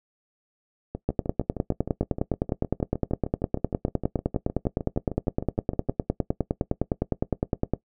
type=two click trains; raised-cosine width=2 ms; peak=-17 / -9 dBFS; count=33 / 66; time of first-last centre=0.95-5.888 / 1.09-7.736 s; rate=6.48 / 9.78 Hz; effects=noise-tail reverb RT60 0.1 s tail -18 dB re dry